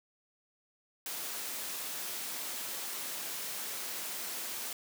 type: high-pass noise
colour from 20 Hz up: white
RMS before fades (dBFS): -39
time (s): 1.06-4.73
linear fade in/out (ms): 2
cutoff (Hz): 210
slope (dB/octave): 12
effects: none